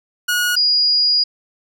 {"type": "tone pair in turn", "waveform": ["sawtooth", "sine"], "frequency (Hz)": [1451, 4881], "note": ["F#6", "D#8"], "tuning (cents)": [-34, -34], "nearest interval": "octave + major sixth", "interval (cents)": 2100, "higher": "second", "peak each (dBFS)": -12, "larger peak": "neither", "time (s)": [[0.28, 0.56], [0.56, 1.24]], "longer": "second", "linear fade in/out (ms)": 10, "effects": []}